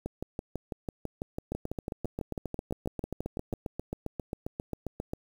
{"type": "two click trains", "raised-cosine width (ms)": 2, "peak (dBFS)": [-20, -20], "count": [28, 22], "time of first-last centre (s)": [[1.52, 5.134], [0.06, 3.537]], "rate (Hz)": [7.47, 6.04], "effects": ["8-bit"]}